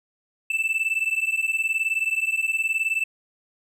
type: beating tone pair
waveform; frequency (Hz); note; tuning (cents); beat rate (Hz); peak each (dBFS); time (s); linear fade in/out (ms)
triangle; 2637 / 2656; E7 / E7; 0 / +12; 19; -23; 0.5-3.04; 5
effects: none